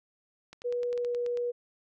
clicks, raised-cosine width 0.2 ms, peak -29 dBFS, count 10, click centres 0.53 / 0.619 / 0.725 / 0.832 / 0.929 / 0.977 / 1.048 / 1.148 / 1.263 / 1.373 s
sine tone with pitch glide, 486.1 to 483.3 Hz, B4 to B4, -28 to -38 cents, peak -28 dBFS, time 0.64-1.52 s, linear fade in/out 20 ms, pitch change -10 cents, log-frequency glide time 0.89-1.12 s
effects none

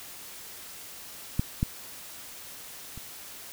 clicks, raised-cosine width 5 ms, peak -12 / -12 / -29 dBFS, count 3, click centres 1.395 / 1.629 / 2.976 s, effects white hiss -44 dBFS RMS until 3.52 s

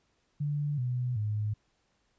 sine tone with pitch steps, 146.3 / 124.45 / 105.87 Hz, D3 / B2 / G#2, -6 / +14 / +34 cents, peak -28 dBFS, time 0.4-1.54 s, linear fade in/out 10 ms, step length 380 ms, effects pink hiss -73 dBFS RMS until 2.18 s + resampled to 16000 Hz

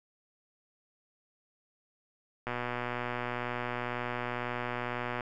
click train, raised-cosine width 0.5 ms, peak -19 dBFS, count 335, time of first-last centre 2.47-5.208 s, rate 122 Hz, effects none

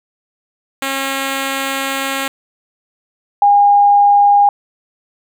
5% pulse / sine tone pair in turn, 271.3 / 813 Hz, C#4 / G#5, -37 / -37 cents, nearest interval octave + perfect fifth, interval 1900 cents, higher second, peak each -6 dBFS, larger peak neither, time 0.82-2.28 / 3.42-4.49 s, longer first, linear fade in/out 2 ms, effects none

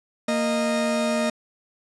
40% pulse tone pair together, 231.5 / 618 Hz, A#3 / D#5, -12 / -12 cents, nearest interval octave + perfect fourth, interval 1700 cents, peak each -23 dBFS, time 0.28-1.3 s, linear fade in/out 5 ms, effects resampled to 24000 Hz

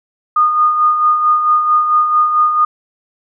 sine tone with tremolo, 1226 Hz, D#6, 26 cents flat, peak -7 dBFS, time 0.36-2.65 s, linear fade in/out 5 ms, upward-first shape sine, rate 4.5 Hz, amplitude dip 50%, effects none

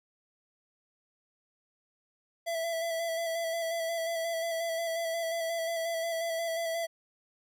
square tone with vibrato, 664 Hz, E5, 12 cents sharp, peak -31 dBFS, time 2.46-6.87 s, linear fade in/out 20 ms, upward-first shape square, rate 5.6 Hz, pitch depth 22 cents each way, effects none

